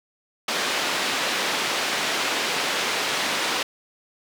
white band-pass noise, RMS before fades -25 dBFS, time 0.48-3.63 s, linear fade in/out 5 ms, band 250 to 3700 Hz, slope 12 dB/octave, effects none

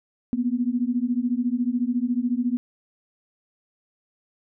sine beating tone pair, 237.3 / 251.3 Hz, A#3 / B3, +31 / +30 cents, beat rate 14 Hz, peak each -24 dBFS, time 0.33-2.57 s, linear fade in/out 0 ms, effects none

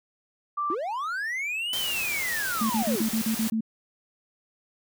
sine tone, 1174.7 Hz, D6, in tune, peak -25 dBFS, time 0.57-0.75 s, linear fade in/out 10 ms
triangle linear two-way sweep, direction up then down, 295.7 to 3136 to 295.7 Hz, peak -26 dBFS, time 0.7-3.02 s, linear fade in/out 2 ms, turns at 1.77 s
white noise, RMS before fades -33 dBFS, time 1.73-3.5 s, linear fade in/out 2 ms
sine tone bursts, 222 Hz, A3, 16 cents sharp, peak -23 dBFS, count 8, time 2.61-3.608 s, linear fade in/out 5 ms, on 88 ms, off 42 ms
effects none

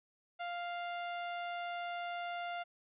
sawtooth tone, 698.5 Hz, F5, in tune, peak -34 dBFS, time 0.39-2.64 s, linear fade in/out 20 ms, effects resampled to 8000 Hz

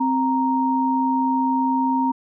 sine tone pair together, 261.6 / 932.3 Hz, C4 / A#5, 0 / 0 cents, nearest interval octave + minor seventh, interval 2200 cents, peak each -20 dBFS, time 0-2.12 s, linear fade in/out 10 ms, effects none

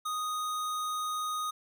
square tone, 1243 Hz, D#6, 2 cents flat, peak -32 dBFS, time 0.05-1.51 s, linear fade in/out 10 ms, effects none

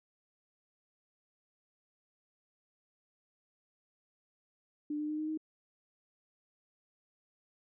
sine tone with pitch steps, 297.4 / 301.2 / 305.1 / 309 / 312.9 Hz, D4 / D4 / D#4 / D#4 / D#4, +22 / +44 / -34 / -12 / +10 cents, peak -33 dBFS, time 4.9-5.375 s, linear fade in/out 5 ms, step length 95 ms, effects none

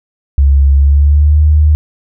sine tone with pitch glide, 69.2 to 75.9 Hz, C#2 to D#2, -2 to -42 cents, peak -4 dBFS, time 0.38-1.75 s, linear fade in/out 0 ms, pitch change +160 cents, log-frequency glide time 0.75-1.41 s, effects none

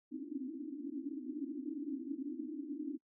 pink band-pass noise, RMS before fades -42 dBFS, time 0.11-2.98 s, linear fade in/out 20 ms, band 260 to 320 Hz, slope 96 dB/octave, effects noise-tail reverb RT60 0.1 s tail -25 dB re dry

